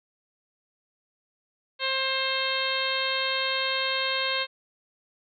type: harmonic tone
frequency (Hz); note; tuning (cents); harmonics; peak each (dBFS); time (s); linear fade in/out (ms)
530; C5; +22; 1 / 2 / 3 / 4 / 5 / 6 / 7 / 8; -33 / -33 / -33 / -33 / -33 / -33 / -33 / -33; 1.79-4.47; 50
effects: none